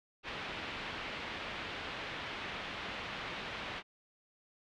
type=low-pass noise; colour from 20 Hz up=white; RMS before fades=-42 dBFS; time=0.23-3.83 s; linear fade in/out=50 ms; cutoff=3200 Hz; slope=24 dB/octave; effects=none